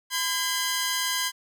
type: tone pair together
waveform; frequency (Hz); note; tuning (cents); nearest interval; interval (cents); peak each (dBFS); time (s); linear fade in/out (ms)
10% pulse; 1016 / 1618.4; B5 / G#6; +49 / -45; minor sixth; 806; -19; 0.1-1.32; 50
effects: none